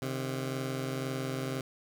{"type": "tone pair together", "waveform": "15% pulse", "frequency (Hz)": [131.74, 153.7], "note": ["C3", "D#3"], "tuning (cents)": [12, -21], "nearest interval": "minor third", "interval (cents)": 267, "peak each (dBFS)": [-27, -34], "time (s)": [0.02, 1.61], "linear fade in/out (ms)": 2, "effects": []}